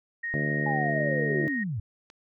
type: tone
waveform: sine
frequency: 1864.7 Hz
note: A#6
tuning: in tune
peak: -29 dBFS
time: 0.23-1.64 s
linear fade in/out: 10 ms
type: harmonic tone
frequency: 73.6 Hz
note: D2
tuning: 4 cents sharp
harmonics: 2 / 3 / 4 / 5 / 6 / 7 / 8 / 9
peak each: -29 / -33 / -35 / -37 / -39 / -40 / -41 / -42 dBFS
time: 0.34-1.48 s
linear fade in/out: 0 ms
type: linear sweep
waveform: sine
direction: down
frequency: 842 to 92.5 Hz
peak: -28 dBFS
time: 0.66-1.8 s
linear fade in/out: 5 ms
type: click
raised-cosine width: 0.2 ms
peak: -32 dBFS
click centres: 2.101 s
effects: none